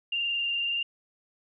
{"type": "tone with frequency modulation", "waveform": "sine", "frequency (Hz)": 2794, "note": "F7", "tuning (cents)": 0, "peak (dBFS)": -26, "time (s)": [0.12, 0.83], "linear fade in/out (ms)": 5, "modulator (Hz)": 21.3, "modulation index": 1.7, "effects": []}